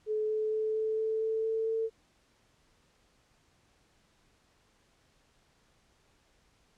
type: tone with pitch steps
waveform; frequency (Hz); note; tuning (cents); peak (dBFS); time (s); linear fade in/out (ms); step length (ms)
sine; 430 / 432.5 / 435 / 437.5 / 440.1 / 442.6 / 445.2 / 447.7; A4 / A4 / A4 / A4 / A4 / A4 / A4 / A4; -40 / -30 / -20 / -10 / 0 / +10 / +20 / +30; -28; 0.06-1.9; 50; 230
effects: pink hiss -68 dBFS RMS until 6.77 s + low-pass 8000 Hz 12 dB/octave